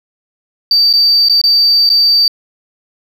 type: tone with dropouts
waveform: sine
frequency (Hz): 4633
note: D8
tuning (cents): -24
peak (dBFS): -5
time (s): 0.71-2.28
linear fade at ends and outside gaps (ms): 2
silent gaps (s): 0.929-0.936 / 1.286-1.296 / 1.415-1.438 / 1.892-1.9
effects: tanh soft clip ceiling -3 dBFS